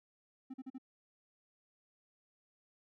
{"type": "tone bursts", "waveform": "triangle", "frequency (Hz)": 261.6, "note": "C4", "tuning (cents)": 0, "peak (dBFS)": -40, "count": 4, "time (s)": [0.5, 0.783], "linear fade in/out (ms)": 10, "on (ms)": 40, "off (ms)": 41, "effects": []}